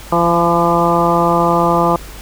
harmonic tone with a mistuned harmonic, 170.8 Hz, F3, 38 cents flat, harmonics 1 / 2 / 3 / 4 / 5 / 6 / 7, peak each -18 / -18 / -18 / -18 / -18 / -18 / -18 dBFS, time 0.12-1.96 s, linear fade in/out 2 ms, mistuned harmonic 6, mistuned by -16 cents, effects added 50 Hz sine -33 dBFS peak until 2.21 s + pink hiss -35 dBFS RMS until 2.21 s

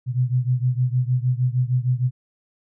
sine beating tone pair, 123.47 / 129.97 Hz, B2 / C3, 0 / -11 cents, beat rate 6.5 Hz, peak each -20 / -22 dBFS, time 0.06-2.11 s, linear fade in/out 50 ms, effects none

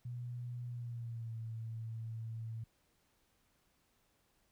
sine tone with pitch glide, 121.7 to 112.9 Hz, B2 to A2, -25 to +45 cents, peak -40 dBFS, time 0.05-2.64 s, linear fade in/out 5 ms, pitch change -130 cents, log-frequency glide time 0.68-1.37 s, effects pink hiss -75 dBFS RMS until 4.51 s

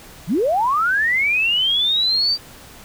sine linear sweep, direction up, 129.5 to 4699 Hz, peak -15 dBFS, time 0.27-2.38 s, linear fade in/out 50 ms, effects pink hiss -42 dBFS RMS until 2.84 s

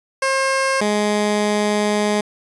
15% pulse tone pair in turn, 535 / 208.9 Hz, C5 / G#3, +38 / +10 cents, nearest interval octave + major third, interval 1628 cents, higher first, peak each -10 dBFS, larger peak neither, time 0.22-0.81 / 0.81-2.21 s, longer second, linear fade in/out 5 ms, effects resampled to 24000 Hz

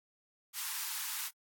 white high-pass noise, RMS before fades -38 dBFS, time 0.53-1.31 s, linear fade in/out 50 ms, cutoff 840 Hz, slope 96 dB/octave, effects AAC 64 kbps

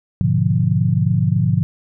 sine chord, G# diminished seventh, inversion none, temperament equal, 103.83 / 123.47 / 146.83 / 174.61 Hz, G#2 / B2 / D3 / F3, 0 / 0 / 0 / 0 cents, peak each -19 dBFS, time 0.21-1.63 s, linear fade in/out 0 ms, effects none

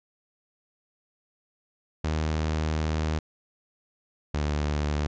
sawtooth tone pair in turn, 78 / 74.2 Hz, D#2 / D2, +5 / +18 cents, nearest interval minor second, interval 87 cents, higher first, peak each -21 dBFS, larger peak neither, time 2.04-3.19 / 4.34-5.07 s, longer first, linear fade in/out 5 ms, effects resampled to 16000 Hz

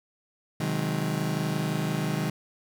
35% pulse chord, Ab dominant seventh, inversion first, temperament just, 129.78 / 155.74 / 186.89 / 207.7 Hz, C3 / Eb3 / Gb3 / Ab3, -14 / +2 / +18 / 0 cents, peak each -32 / -27 / -32 / -32 dBFS, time 0.6-2.3 s, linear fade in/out 5 ms, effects none

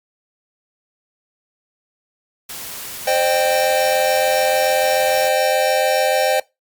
white noise, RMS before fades -31 dBFS, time 2.49-5.29 s, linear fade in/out 5 ms
square chord, C minor, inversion none, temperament equal with one note detuned, 523.3 / 610.2 / 784 Hz, C5 / Eb5 / G5, 0 / -34 / 0 cents, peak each -20 dBFS, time 3.07-6.4 s, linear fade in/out 5 ms
effects noise-tail reverb RT60 0.2 s tail -21 dB re dry + Opus 48 kbps

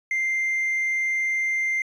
triangle tone, 2093 Hz, C7, in tune, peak -19 dBFS, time 0.11-1.82 s, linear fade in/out 2 ms, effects tanh soft clip ceiling -16 dBFS + resampled to 22050 Hz

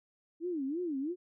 sine tone with vibrato, 310 Hz, D#4, 6 cents flat, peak -32 dBFS, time 0.4-1.16 s, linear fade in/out 50 ms, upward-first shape sine, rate 3 Hz, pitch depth 270 cents each way, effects none

